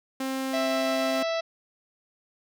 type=tone; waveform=sawtooth; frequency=265.1 Hz; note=C4; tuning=23 cents sharp; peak=-24 dBFS; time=0.2-1.23 s; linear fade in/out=5 ms
type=harmonic tone; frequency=659.3 Hz; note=E5; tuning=in tune; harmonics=1 / 2 / 3 / 4 / 5 / 6 / 7 / 8 / 9; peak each=-26 / -36 / -38 / -39 / -42 / -40 / -44 / -44 / -49 dBFS; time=0.53-1.41 s; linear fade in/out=10 ms
effects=none